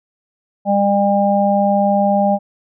harmonic tone, 200.8 Hz, G3, 42 cents sharp, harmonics 1 / 3 / 4, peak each -16 / -16 / -16 dBFS, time 0.65-2.39 s, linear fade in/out 50 ms, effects none

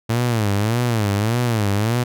sawtooth tone with vibrato, 110.7 Hz, A2, 11 cents sharp, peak -13 dBFS, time 0.09-2.04 s, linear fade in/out 10 ms, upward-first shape sine, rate 1.7 Hz, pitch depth 180 cents each way, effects none

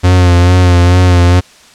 45% pulse tone with vibrato, 89.3 Hz, F2, 39 cents sharp, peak -4 dBFS, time 0.03-1.41 s, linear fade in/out 20 ms, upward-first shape sine, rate 2.3 Hz, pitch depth 35 cents each way, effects white hiss -40 dBFS RMS until 1.74 s + low-pass 7000 Hz 12 dB/octave

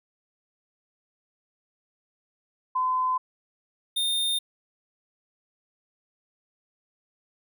sine / square tone pair in turn, 1021 / 3638 Hz, C6 / A#7, -43 / -43 cents, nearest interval octave + minor seventh, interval 2200 cents, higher second, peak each -22 / -24 dBFS, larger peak first, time 2.75-3.18 / 3.96-4.39 s, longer neither, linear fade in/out 10 ms, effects none

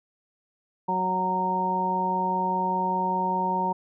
harmonic tone, 185 Hz, F#3, in tune, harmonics 1 / 2 / 3 / 4 / 5, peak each -31 / -34 / -36 / -34 / -24 dBFS, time 0.88-3.73 s, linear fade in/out 10 ms, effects none

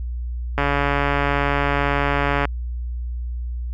click train, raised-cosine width 0.5 ms, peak -5 dBFS, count 267, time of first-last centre 0.58-2.453 s, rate 142 Hz, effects added 60 Hz sine -24 dBFS peak until 3.73 s

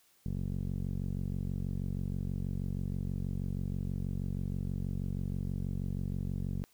15% pulse tone with low-pass filter, 46.25 Hz, F#1, in tune, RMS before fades -35 dBFS, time 0.26-6.64 s, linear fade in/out 0 ms, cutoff 240 Hz, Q 1.5, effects white hiss -67 dBFS RMS until 6.73 s

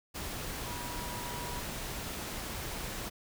sine tone in noise, 967 Hz, B5, 37 cents flat, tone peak -43 dBFS, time 0.65-1.61 s, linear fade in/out 20 ms, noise pink, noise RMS -39 dBFS, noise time 0.14-3.1 s, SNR -7 dB, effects none

